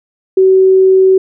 sine tone, 378.8 Hz, F#4, 41 cents sharp, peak -4 dBFS, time 0.37-1.18 s, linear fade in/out 5 ms, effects none

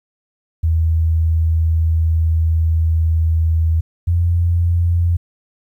sine tone pair in turn, 81.1 / 85.92 Hz, E2 / F2, -28 / -28 cents, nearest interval minor second, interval 100 cents, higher second, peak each -12 dBFS, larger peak neither, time 0.63-3.81 / 4.07-5.17 s, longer first, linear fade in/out 10 ms, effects 9-bit

